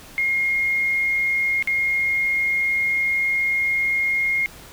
sine tone with dropouts, 2140 Hz, C7, 38 cents sharp, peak -18 dBFS, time 0.18-4.46 s, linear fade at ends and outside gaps 0 ms, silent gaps 1.625-1.674 s, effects pink hiss -43 dBFS RMS until 4.72 s

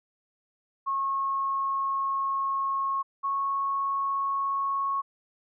sine tone pair in turn, 1090 / 1100.8 Hz, C#6 / C#6, -29 / -12 cents, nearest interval unison, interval 17 cents, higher second, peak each -25 dBFS, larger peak neither, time 0.86-3.03 / 3.23-5.02 s, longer first, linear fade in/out 20 ms, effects none

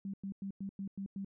sine tone bursts, 196 Hz, G3, in tune, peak -37 dBFS, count 7, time 0.05-1.247 s, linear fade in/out 2 ms, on 87 ms, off 98 ms, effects none

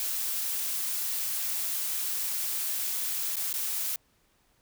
blue noise with dropouts, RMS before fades -31 dBFS, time 0-3.96 s, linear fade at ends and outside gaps 1 ms, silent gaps 3.357-3.367 / 3.529-3.539 s, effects pink hiss -68 dBFS RMS until 4.61 s

